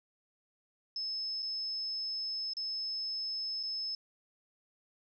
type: tone with dropouts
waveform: sine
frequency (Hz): 5220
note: E8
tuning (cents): -18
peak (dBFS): -34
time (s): 0.96-3.95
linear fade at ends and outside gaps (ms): 2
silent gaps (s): 1.423-1.427 / 2.535-2.568 / 3.63-3.634
effects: none